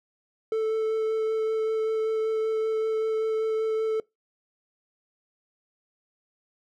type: tone with vibrato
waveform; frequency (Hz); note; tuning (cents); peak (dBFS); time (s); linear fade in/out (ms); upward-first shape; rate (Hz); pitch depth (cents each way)
triangle; 440.3; A4; +1; -21; 0.52-4; 2; sine; 5.2; 9
effects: noise-tail reverb RT60 0.2 s tail -24 dB re dry